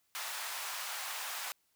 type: high-pass noise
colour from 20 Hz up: pink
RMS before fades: -40 dBFS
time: 0.15-1.52 s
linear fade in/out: 0 ms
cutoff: 800 Hz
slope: 24 dB/octave
effects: white hiss -75 dBFS RMS until 1.75 s